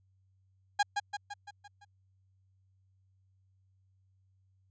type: tone with echo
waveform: 30% pulse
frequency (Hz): 817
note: G#5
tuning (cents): -29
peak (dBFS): -21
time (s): 0.79-0.83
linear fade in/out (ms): 10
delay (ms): 170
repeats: 6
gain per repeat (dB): -5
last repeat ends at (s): 1.85
effects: added 95 Hz sine -66 dBFS peak until 4.7 s + resampled to 16000 Hz